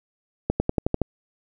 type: accelerating click train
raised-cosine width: 2 ms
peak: -7 dBFS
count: 7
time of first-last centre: 0.5-1.017 s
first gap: 100 ms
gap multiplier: 0.94
effects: none